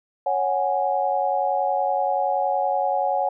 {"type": "chord", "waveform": "sine", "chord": "C# suspended fourth", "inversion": "none", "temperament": "equal", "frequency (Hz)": [554.4, 740, 830.6], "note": ["C#5", "F#5", "G#5"], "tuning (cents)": [0, 0, 0], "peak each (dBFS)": [-25, -23, -24], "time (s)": [0.26, 3.29], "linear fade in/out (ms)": 5, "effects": []}